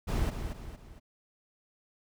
brown noise with echo, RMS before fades -29 dBFS, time 0.07-0.31 s, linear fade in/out 20 ms, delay 230 ms, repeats 3, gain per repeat -7 dB, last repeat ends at 1 s, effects none

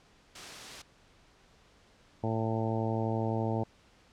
white noise, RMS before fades -43 dBFS, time 0.35-0.82 s, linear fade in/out 5 ms
harmonic tone, 111.9 Hz, A2, 30 cents sharp, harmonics 1 / 2 / 3 / 4 / 5 / 6 / 7 / 8, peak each -32 / -35 / -37 / -38 / -39 / -40 / -40 / -41 dBFS, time 2.23-3.64 s, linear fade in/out 10 ms
effects pink hiss -62 dBFS RMS until 4.12 s + low-pass 6000 Hz 12 dB/octave

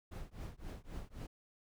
brown noise with tremolo, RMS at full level -42 dBFS, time 0.11-1.27 s, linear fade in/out 10 ms, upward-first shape triangle, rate 3.8 Hz, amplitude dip 100%, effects none

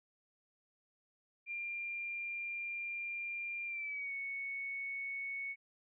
sine tone with pitch glide, 2390 to 2217 Hz, D7 to C#7, +30 to 0 cents, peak -38 dBFS, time 1.46-5.56 s, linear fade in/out 50 ms, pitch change -130 cents, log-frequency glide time 3.66-4.13 s, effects none

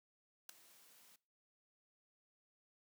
white noise with ADSR envelope, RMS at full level -44 dBFS, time 0.49-1.16 s, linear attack 4 ms, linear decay 4 ms, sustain -21 dB, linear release 4 ms, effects noise-tail reverb RT60 0.4 s tail -22 dB re dry + high-pass 150 Hz 12 dB/octave

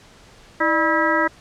harmonic tone with a mistuned harmonic, 323.6 Hz, E4, 32 cents flat, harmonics 1 / 2 / 3 / 4 / 5 / 6, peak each -23 / -23 / -23 / -23 / -23 / -23 dBFS, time 0.6-1.28 s, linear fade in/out 10 ms, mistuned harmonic 2, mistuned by -130 cents, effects pink hiss -48 dBFS RMS until 1.4 s + low-pass 7000 Hz 12 dB/octave

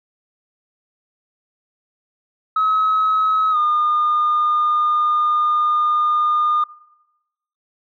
sine tone with pitch glide, 1281 to 1216.1 Hz, E6 to D#6, -50 to -40 cents, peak -13 dBFS, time 2.56-6.64 s, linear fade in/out 5 ms, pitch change -90 cents, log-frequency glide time 3.51-3.57 s, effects noise-tail reverb RT60 1.0 s tail -21 dB re dry + tanh soft clip ceiling -11 dBFS

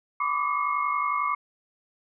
sine tone cluster, 1004 / 1153 / 1204 / 2167 Hz, B5 / D6 / D6 / C#7, +28 / -32 / +43 / -40 cents, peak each -32 / -25 / -32 / -33 dBFS, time 0.2-1.35 s, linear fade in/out 5 ms, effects none

